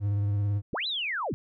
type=tone with vibrato; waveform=triangle; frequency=101.8 Hz; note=G#2; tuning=34 cents flat; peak=-22 dBFS; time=0-0.62 s; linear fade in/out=50 ms; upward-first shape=triangle; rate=18 Hz; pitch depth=36 cents each way
type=linear two-way sweep; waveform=sine; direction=up then down; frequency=61.74 to 4088 to 61.74 Hz; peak=-28 dBFS; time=0.73-1.34 s; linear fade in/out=0 ms; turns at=0.87 s
effects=none